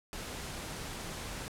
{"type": "noise", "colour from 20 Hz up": "pink", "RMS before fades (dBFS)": -41, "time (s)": [0.13, 1.48], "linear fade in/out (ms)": 0, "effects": ["low-pass 11000 Hz 12 dB/octave"]}